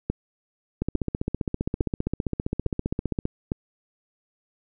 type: two click trains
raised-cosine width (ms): 3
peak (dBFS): -12 / -11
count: 38 / 5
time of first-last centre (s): 0.82-3.254 / 0.1-3.519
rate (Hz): 15.2 / 1.17
effects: none